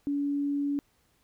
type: tone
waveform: sine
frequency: 284.9 Hz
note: C#4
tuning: 48 cents sharp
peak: -26 dBFS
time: 0.07-0.79 s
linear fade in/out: 0 ms
effects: pink hiss -69 dBFS RMS until 1.23 s